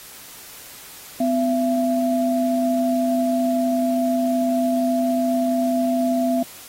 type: tone pair together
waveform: sine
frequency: 252.5 / 674.1 Hz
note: B3 / E5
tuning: +39 / +39 cents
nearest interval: octave + perfect fourth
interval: 1700 cents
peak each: -19 / -21 dBFS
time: 1.2-6.43 s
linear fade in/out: 5 ms
effects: white hiss -41 dBFS RMS until 6.68 s + AAC 48 kbps